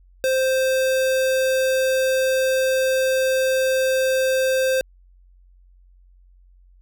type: tone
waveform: square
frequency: 523.3 Hz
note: C5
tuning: in tune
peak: -18 dBFS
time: 0.24-4.81 s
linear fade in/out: 0 ms
effects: added 45 Hz sine -49 dBFS peak until 6.81 s